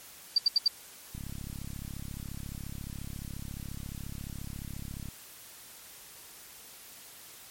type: tone bursts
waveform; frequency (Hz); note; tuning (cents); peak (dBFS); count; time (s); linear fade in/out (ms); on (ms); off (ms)
sine; 4660; D8; -14; -19; 4; 0.36-0.68; 5; 23; 76
type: click train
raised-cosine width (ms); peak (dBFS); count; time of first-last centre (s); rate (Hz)
5; -28; 136; 1.15-5.086; 34.3
effects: white hiss -50 dBFS RMS until 7.5 s + MP3 64 kbps